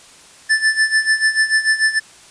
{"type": "tone with tremolo", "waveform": "square", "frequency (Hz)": 1757, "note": "A6", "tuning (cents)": -3, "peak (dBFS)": -11, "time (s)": [0.49, 2], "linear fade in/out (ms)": 20, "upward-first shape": "sine", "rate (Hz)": 6.8, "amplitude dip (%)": 80, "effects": ["white hiss -44 dBFS RMS until 2.3 s", "resampled to 22050 Hz"]}